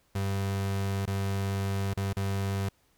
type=tone with dropouts; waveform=35% pulse; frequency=98 Hz; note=G2; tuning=in tune; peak=-26 dBFS; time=0.15-2.69 s; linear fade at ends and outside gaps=5 ms; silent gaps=1.056-1.075 / 1.937-1.971 / 2.131-2.167 s; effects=pink hiss -68 dBFS RMS until 2.97 s